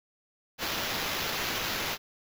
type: noise with sample-and-hold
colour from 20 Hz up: white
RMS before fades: -32 dBFS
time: 0.58-1.98 s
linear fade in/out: 50 ms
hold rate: 8820 Hz
effects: none